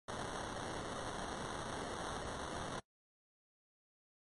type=noise with sample-and-hold; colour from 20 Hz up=white; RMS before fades=-43 dBFS; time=0.08-2.8 s; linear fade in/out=5 ms; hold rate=2450 Hz; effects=noise-tail reverb RT60 0.1 s tail -22 dB re dry + MP3 48 kbps